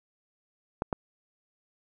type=clicks; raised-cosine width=1 ms; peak=-14 dBFS; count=2; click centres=0.821 / 0.928 s; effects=none